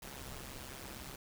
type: noise with amplitude modulation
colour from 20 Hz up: pink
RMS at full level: -44 dBFS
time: 0.02-1.16 s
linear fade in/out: 5 ms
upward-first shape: sine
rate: 133 Hz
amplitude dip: 75%
effects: none